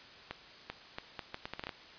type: accelerating click train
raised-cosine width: 0.3 ms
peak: -22 dBFS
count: 11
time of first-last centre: 0.31-1.692 s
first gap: 390 ms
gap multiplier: 0.73
effects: white hiss -53 dBFS RMS until 1.98 s + resampled to 11025 Hz